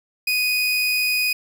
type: tone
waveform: 30% pulse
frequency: 2489 Hz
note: D#7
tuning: in tune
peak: -16 dBFS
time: 0.27-1.33 s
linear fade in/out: 5 ms
effects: none